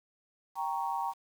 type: chord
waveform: sine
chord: G diminished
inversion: none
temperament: equal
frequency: 784 / 932.3 / 1108.7 Hz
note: G5 / Bb5 / Db6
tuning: 0 / 0 / 0 cents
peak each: -35 / -33 / -38 dBFS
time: 0.55-1.14 s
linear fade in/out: 50 ms
effects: 9-bit